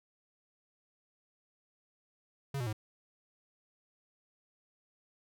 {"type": "tone with pitch steps", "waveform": "square", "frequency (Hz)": [138.59, 122.05, 107.49], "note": ["C#3", "B2", "A2"], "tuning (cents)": [0, -20, -40], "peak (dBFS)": -34, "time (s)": [2.54, 2.729], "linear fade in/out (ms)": 5, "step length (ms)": 63, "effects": []}